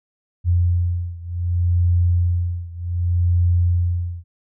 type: beating tone pair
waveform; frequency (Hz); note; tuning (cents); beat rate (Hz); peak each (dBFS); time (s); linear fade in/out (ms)
sine; 87.31 / 87.97; F2 / F2; 0 / +13; 0.66; -18 / -20; 0.44-4.24; 50
effects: none